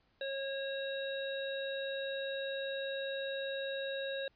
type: harmonic tone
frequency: 545 Hz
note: C#5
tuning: 29 cents flat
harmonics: 1 / 3 / 5 / 7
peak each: -37 / -43 / -50 / -44 dBFS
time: 0.21-4.28 s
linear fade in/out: 2 ms
effects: pink hiss -73 dBFS RMS until 4.35 s + resampled to 11025 Hz